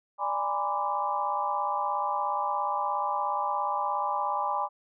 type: tone cluster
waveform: sine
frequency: 590 / 820 / 952 / 1009 / 1171 Hz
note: D5 / G#5 / A#5 / B5 / D6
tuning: +8 / -22 / +36 / +37 / -5 cents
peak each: -37 / -30 / -37 / -31 / -33 dBFS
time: 0.18-4.69 s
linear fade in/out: 50 ms
effects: none